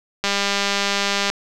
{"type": "click train", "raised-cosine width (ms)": 0.2, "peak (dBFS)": -3, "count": 213, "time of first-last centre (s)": [0.24, 1.3], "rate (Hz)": 200, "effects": []}